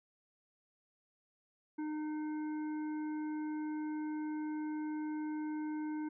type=harmonic tone; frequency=305.6 Hz; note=D#4; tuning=31 cents flat; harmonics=1 / 3 / 5 / 7; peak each=-36 / -49 / -55 / -60 dBFS; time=1.78-6.09 s; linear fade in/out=10 ms; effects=none